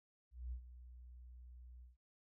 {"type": "tone with ADSR envelope", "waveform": "sine", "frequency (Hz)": 61.3, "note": "B1", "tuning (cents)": -12, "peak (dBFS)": -40, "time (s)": [0.31, 1.97], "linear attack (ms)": 210, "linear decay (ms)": 86, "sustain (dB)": -13, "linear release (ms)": 150, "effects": []}